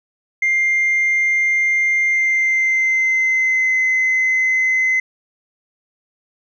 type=tone with pitch glide; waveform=sine; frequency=2100 to 2048 Hz; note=C7 to C7; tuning=+6 to -38 cents; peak=-12 dBFS; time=0.42-5 s; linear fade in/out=5 ms; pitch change=-44 cents; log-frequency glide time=2.1-3.78 s; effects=tanh soft clip ceiling -11 dBFS